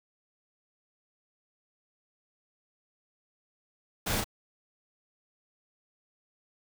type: noise with echo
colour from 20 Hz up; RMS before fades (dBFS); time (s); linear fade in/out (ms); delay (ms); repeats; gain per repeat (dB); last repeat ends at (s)
pink; -31; 4.06-4.21; 10; 34; 1; -2; 4.244
effects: none